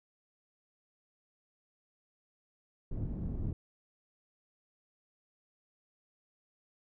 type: low-pass noise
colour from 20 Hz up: pink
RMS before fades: -36 dBFS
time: 2.91-3.53 s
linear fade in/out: 5 ms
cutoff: 190 Hz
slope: 12 dB/octave
effects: none